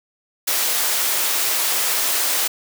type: high-pass noise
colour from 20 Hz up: white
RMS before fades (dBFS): -20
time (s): 0.47-2.48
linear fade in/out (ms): 10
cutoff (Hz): 420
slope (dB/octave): 12
effects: none